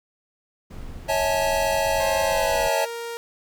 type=noise; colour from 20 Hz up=brown; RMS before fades=-36 dBFS; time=0.7-2.69 s; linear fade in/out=10 ms
type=chord; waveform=square; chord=A major seventh; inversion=first; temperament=equal with one note detuned; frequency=554.4 / 647.9 / 830.6 / 880 Hz; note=C#5 / E5 / G#5 / A5; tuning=0 / -30 / 0 / 0 cents; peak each=-26 / -25 / -30 / -27 dBFS; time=1.08-2.86 s; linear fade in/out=20 ms
type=tone with pitch glide; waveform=sawtooth; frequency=530 to 466.8 Hz; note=C5 to A#4; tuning=+22 to +2 cents; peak=-26 dBFS; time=2-3.17 s; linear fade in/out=0 ms; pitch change=-220 cents; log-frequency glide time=2.24-2.77 s
effects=none